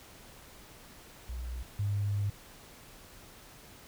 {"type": "tone pair in turn", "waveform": "sine", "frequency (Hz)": [60.8, 101.55], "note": ["B1", "G#2"], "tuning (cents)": [-26, -38], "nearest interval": "major sixth", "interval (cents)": 888, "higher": "second", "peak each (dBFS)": [-35, -28], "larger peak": "second", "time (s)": [[1.29, 1.63], [1.79, 2.3]], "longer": "second", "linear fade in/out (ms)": 5, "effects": ["pink hiss -53 dBFS RMS until 3.87 s"]}